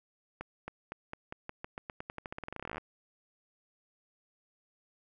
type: accelerating click train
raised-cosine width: 0.5 ms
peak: -24 dBFS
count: 30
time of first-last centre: 0.41-2.781 s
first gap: 270 ms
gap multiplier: 0.89
effects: none